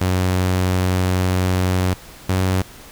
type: tone pair in turn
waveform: sawtooth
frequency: 92 / 93.39 Hz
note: F#2 / F#2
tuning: -9 / +17 cents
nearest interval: unison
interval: 26 cents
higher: second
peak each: -12 dBFS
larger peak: neither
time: 0.01-1.94 / 2.29-2.62 s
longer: first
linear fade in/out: 5 ms
effects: pink hiss -41 dBFS RMS until 2.91 s